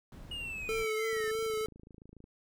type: noise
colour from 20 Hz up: brown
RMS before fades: -47 dBFS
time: 0.12-0.85 s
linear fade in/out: 2 ms
type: linear sweep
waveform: triangle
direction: down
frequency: 2889 to 1756 Hz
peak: -36 dBFS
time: 0.31-1.31 s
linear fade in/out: 5 ms
type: tone with vibrato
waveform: square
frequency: 440 Hz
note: A4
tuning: in tune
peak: -32 dBFS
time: 0.69-1.66 s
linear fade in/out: 0 ms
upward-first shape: sine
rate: 3.1 Hz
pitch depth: 28 cents each way
type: click train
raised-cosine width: 3 ms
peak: -40 dBFS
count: 31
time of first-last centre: 1.13-2.241 s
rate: 27 Hz
effects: none